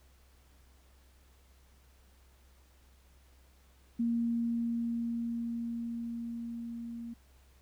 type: tone with level ramp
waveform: sine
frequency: 233.4 Hz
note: A#3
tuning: 2 cents sharp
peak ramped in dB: -27 to -39 dBFS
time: 3.99-7.14 s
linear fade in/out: 10 ms
effects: added 65 Hz sine -60 dBFS peak until 7.61 s + pink hiss -67 dBFS RMS until 7.61 s